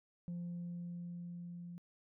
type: tone with level ramp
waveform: sine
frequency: 173.8 Hz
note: F3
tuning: 8 cents flat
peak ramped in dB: -37 to -45 dBFS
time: 0.28-1.78 s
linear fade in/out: 0 ms
effects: tanh soft clip ceiling -38 dBFS